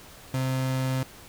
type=tone; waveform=35% pulse; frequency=130.81 Hz; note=C3; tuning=in tune; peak=-23 dBFS; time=0.34-1.03 s; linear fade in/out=2 ms; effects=pink hiss -48 dBFS RMS until 1.28 s